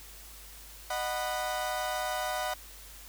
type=chord; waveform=30% pulse; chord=B major; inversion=first; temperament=equal with one note detuned; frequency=613.7 / 740 / 987.8 Hz; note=D#5 / F#5 / B5; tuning=-24 / 0 / 0 cents; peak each=-33 / -31 / -35 dBFS; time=0.9-2.54 s; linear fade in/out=5 ms; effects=added 50 Hz sine -51 dBFS peak until 3.08 s + white hiss -50 dBFS RMS until 3.08 s